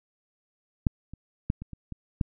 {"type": "clicks", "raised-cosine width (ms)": 5, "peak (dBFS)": [-9, -28, -12, -25, -27, -24, -12], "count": 7, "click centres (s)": [0.868, 1.136, 1.501, 1.62, 1.733, 1.923, 2.212], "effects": []}